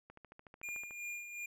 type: click train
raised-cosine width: 0.5 ms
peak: -38 dBFS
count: 12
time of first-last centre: 0.1-0.909 s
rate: 13.6 Hz
type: tone with tremolo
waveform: square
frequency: 2413 Hz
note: D7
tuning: 46 cents sharp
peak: -40 dBFS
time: 0.63-1.46 s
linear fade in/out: 5 ms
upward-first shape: sine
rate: 2.7 Hz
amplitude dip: 55%
effects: low-pass 12000 Hz 12 dB/octave